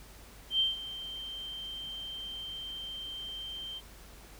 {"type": "tone with ADSR envelope", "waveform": "sine", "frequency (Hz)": 3136, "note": "G7", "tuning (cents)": 0, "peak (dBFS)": -23, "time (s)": [0.5, 3.81], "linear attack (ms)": 95, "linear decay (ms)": 160, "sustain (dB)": -15, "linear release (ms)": 37, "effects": ["added 50 Hz sine -53 dBFS peak until 4.39 s", "pink hiss -54 dBFS RMS until 4.39 s"]}